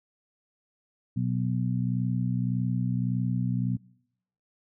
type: harmonic tone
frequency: 61.74 Hz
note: B1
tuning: in tune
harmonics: 2 / 3 / 4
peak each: -27 / -29 / -33 dBFS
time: 1.16-3.77 s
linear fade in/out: 10 ms
effects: noise-tail reverb RT60 0.8 s tail -25 dB re dry